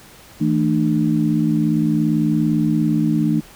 sine tone cluster, 162.6 / 223.1 / 300.5 Hz, E3 / A3 / D4, -23 / +24 / +40 cents, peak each -19 dBFS, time 0.4-3.41 s, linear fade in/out 20 ms, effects pink hiss -44 dBFS RMS until 3.55 s

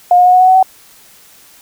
sine tone with pitch steps, 713 / 720 / 727.1 / 734.3 / 741.6 / 748.9 / 756.3 Hz, F5 / F#5 / F#5 / F#5 / F#5 / F#5 / F#5, +36 / -47 / -30 / -13 / +4 / +21 / +38 cents, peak -4 dBFS, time 0.11-0.628 s, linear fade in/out 2 ms, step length 74 ms, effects white hiss -43 dBFS RMS until 1.61 s

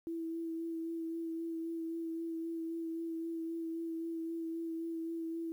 sine tone with vibrato, 329.6 Hz, E4, in tune, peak -36 dBFS, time 0.07-5.52 s, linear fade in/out 0 ms, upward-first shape sine, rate 3.8 Hz, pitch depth 17 cents each way, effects 11-bit

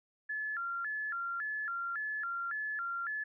sine tone with vibrato, 1542 Hz, G6, 29 cents flat, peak -34 dBFS, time 0.29-3.24 s, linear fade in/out 10 ms, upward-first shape square, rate 1.8 Hz, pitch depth 190 cents each way, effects none

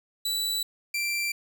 sawtooth tone pair in turn, 3951 / 2354 Hz, B7 / D7, 0 / +3 cents, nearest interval major sixth, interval 897 cents, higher first, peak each -23 dBFS, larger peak neither, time 0.25-0.63 / 0.94-1.32 s, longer neither, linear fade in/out 5 ms, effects none

